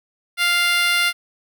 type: tone with high-pass filter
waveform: 10% pulse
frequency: 698.5 Hz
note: F5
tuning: in tune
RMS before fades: -18 dBFS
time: 0.37-1.13 s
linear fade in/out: 50 ms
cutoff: 1600 Hz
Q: 1.6
effects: none